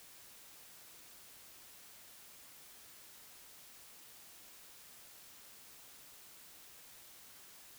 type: silence
effects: white hiss -57 dBFS RMS until 7.78 s